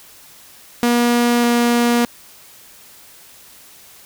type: tone pair in turn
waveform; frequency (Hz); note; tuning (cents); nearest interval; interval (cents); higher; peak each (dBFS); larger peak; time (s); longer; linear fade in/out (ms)
sawtooth; 239.4 / 238.3; A#3 / A#3; +46 / +38; unison; 8; first; -9; neither; 0.83-1.44 / 1.44-2.05; neither; 0
effects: white hiss -44 dBFS RMS until 4.05 s